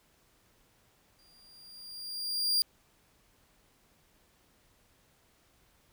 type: tone with exponential growth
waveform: 40% pulse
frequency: 4785 Hz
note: D8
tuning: 32 cents sharp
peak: -22 dBFS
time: 1.19-2.62 s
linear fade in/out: 0 ms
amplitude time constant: 310 ms
effects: pink hiss -67 dBFS RMS until 5.92 s